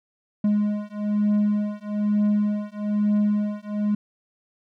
triangle beating tone pair, 207.7 / 208.8 Hz, G#3 / G#3, 0 / +10 cents, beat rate 1.1 Hz, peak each -21 dBFS, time 0.44-3.95 s, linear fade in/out 5 ms, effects none

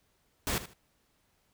pink noise with echo, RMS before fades -31 dBFS, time 0.47-0.58 s, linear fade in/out 0 ms, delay 77 ms, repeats 2, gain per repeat -13 dB, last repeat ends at 0.734 s, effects pink hiss -72 dBFS RMS until 1.53 s

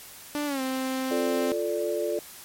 sawtooth tone with pitch glide, 293.7 to 261.7 Hz, D4 to C4, 0 to 0 cents, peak -23 dBFS, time 0.35-1.52 s, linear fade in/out 0 ms, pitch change -200 cents, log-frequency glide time 0.46-0.61 s
sine chord, D minor, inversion first, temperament equal, 349.2 / 440 / 587.3 Hz, F4 / A4 / D5, 0 / 0 / 0 cents, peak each -30 / -29 / -29 dBFS, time 1.11-2.19 s, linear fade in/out 2 ms
effects white hiss -45 dBFS RMS until 2.44 s + MP3 64 kbps

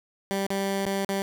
15% pulse tone with dropouts, 196 Hz, G3, in tune, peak -19 dBFS, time 0.31-1.22 s, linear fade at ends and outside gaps 0 ms, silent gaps 0.466-0.504 / 0.853-0.862 / 1.048-1.091 s, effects none

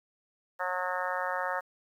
harmonic tone, 182.1 Hz, F#3, 27 cents flat, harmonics 3 / 4 / 5 / 6 / 7 / 8 / 9 / 10, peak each -36 / -38 / -36 / -39 / -37 / -40 / -39 / -39 dBFS, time 0.59-1.61 s, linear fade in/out 20 ms, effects 10-bit

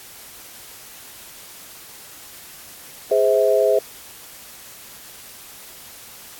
sine chord, Ab augmented, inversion none, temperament just, 415.3 / 519.1 / 648.9 Hz, Ab4 / C5 / E5, 0 / -14 / -27 cents, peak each -18 dBFS, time 3.11-3.79 s, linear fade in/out 5 ms, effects white hiss -41 dBFS RMS until 6.39 s + AAC 64 kbps

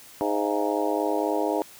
harmonic tone with a mistuned harmonic, 103.83 Hz, G#2, in tune, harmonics 3 / 4 / 5 / 6 / 7 / 8 / 9, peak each -28 / -29 / -30 / -31 / -31 / -32 / -33 dBFS, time 0.21-1.62 s, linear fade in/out 0 ms, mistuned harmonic 7, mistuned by -84 cents, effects white hiss -48 dBFS RMS until 1.79 s + high-pass 60 Hz 12 dB/octave

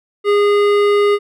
sine tone with hard clipping, 410 Hz, G#4, 22 cents flat, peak -12 dBFS, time 0.24-1.19 s, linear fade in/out 50 ms, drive 14 dB, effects none

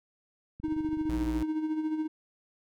click train, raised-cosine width 5 ms, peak -32 dBFS, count 17, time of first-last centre 0.6-1.261 s, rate 24.2 Hz
triangle tone with tremolo, 311.6 Hz, D#4, 3 cents sharp, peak -24 dBFS, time 0.63-2.08 s, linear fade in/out 20 ms, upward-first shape sine, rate 14 Hz, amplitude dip 55%
square tone, 58.27 Hz, A#1, in tune, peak -33 dBFS, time 1.09-1.43 s, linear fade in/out 5 ms
effects none

